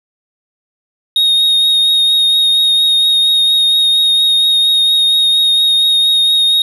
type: tone with vibrato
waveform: triangle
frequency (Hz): 3729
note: A#7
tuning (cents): 0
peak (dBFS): -7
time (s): 1.16-6.62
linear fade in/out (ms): 2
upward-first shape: triangle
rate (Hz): 4.3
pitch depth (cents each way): 18
effects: none